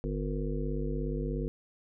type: harmonic tone with a mistuned harmonic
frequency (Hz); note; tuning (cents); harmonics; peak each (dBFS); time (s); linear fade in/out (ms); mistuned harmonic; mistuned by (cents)
50.4; G1; +49; 1 / 3 / 5 / 7 / 9 / 10; -33 / -36 / -38 / -40 / -39 / -45; 0.04-1.48; 0; 10; -47
effects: none